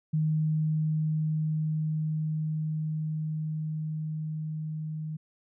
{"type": "tone with level ramp", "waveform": "sine", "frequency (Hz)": 155.56, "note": "D#3", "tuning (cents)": 0, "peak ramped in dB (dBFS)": [-23, -32], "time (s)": [0.13, 5.17], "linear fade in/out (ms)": 10, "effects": []}